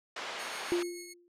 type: band-pass noise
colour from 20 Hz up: pink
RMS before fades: -40 dBFS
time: 0.16-0.83 s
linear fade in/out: 5 ms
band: 670 to 4100 Hz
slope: 12 dB/octave
type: tone with tremolo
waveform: 5% pulse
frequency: 2182 Hz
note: C#7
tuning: 28 cents flat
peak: -31 dBFS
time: 0.38-1.14 s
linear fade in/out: 20 ms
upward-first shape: triangle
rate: 6.9 Hz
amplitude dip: 45%
type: tone with exponential decay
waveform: sine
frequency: 349.2 Hz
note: F4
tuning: in tune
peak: -24 dBFS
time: 0.72-1.28 s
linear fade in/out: 0 ms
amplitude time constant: 120 ms
effects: low-pass 10000 Hz 12 dB/octave